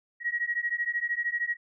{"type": "beating tone pair", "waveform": "sine", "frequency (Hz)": [1896, 1909], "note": ["A#6", "A#6"], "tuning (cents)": [29, 41], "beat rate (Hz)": 13, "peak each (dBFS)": [-30, -30], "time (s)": [0.2, 1.57], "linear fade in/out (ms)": 50, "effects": []}